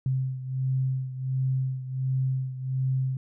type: beating tone pair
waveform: sine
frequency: 130.81 / 132.21 Hz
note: C3 / C3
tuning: 0 / +18 cents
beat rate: 1.4 Hz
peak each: -26 / -31 dBFS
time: 0.06-3.17 s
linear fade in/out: 2 ms
effects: none